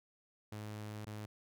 sawtooth tone with dropouts, 106.1 Hz, G#2, 38 cents sharp, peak -39 dBFS, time 0.52-1.26 s, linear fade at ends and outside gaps 5 ms, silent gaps 1.051-1.068 s, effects none

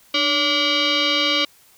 sine tone with frequency modulation, 299.6 Hz, D4, 35 cents sharp, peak -16 dBFS, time 0.14-1.45 s, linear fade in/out 5 ms, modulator 866 Hz, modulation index 4.7, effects white hiss -53 dBFS RMS until 1.77 s

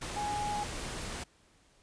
sine tone in noise, 830.6 Hz, G#5, in tune, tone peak -32 dBFS, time 0.16-0.64 s, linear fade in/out 10 ms, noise pink, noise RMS -39 dBFS, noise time 0.01-1.24 s, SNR +4 dB, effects pink hiss -65 dBFS RMS until 1.82 s + resampled to 22050 Hz

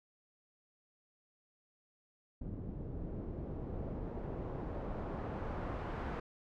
pink noise with low-pass filter sweep, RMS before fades -41 dBFS, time 2.41-6.2 s, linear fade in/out 5 ms, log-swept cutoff 270 to 1400 Hz, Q 0.88, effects none

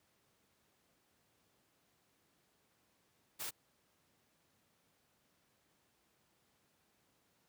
white noise, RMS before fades -42 dBFS, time 3.39-3.51 s, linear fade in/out 20 ms, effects pink hiss -75 dBFS RMS until 7.48 s + high-pass 100 Hz 12 dB/octave

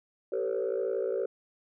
sine tone cluster, 386.4 / 448.6 / 501 / 558 Hz, G4 / A4 / B4 / C#5, -25 / +34 / +25 / +11 cents, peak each -31 / -32 / -33 / -34 dBFS, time 0.32-1.26 s, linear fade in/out 5 ms, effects tanh soft clip ceiling -22 dBFS

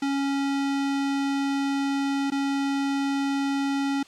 square tone with dropouts, 277.2 Hz, C#4, in tune, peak -24 dBFS, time 0.02-4.03 s, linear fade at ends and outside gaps 5 ms, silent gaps 2.303-2.319 s, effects white hiss -52 dBFS RMS until 4.07 s + low-pass 6000 Hz 12 dB/octave

